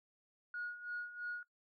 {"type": "tone with tremolo", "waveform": "sine", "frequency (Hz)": 1446, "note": "F#6", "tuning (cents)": -40, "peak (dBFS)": -37, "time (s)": [0.54, 1.43], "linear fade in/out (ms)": 2, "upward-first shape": "sine", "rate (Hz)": 3, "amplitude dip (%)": 75, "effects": ["noise-tail reverb RT60 0.1 s tail -18 dB re dry", "tanh soft clip ceiling -34 dBFS"]}